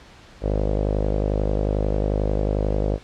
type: tone with low-pass filter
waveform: sawtooth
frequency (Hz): 51.2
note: G#1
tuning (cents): -24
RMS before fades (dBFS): -22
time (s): 0.41-2.99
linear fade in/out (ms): 50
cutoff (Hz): 540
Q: 3.5
effects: pink hiss -47 dBFS RMS until 3.03 s + low-pass 5000 Hz 12 dB/octave